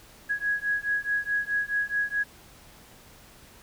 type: beating tone pair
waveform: sine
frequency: 1661.2 / 1665.9 Hz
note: G#6 / G#6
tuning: 0 / +5 cents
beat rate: 4.7 Hz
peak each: -28 dBFS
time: 0.29-2.24 s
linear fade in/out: 20 ms
effects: pink hiss -52 dBFS RMS until 3.62 s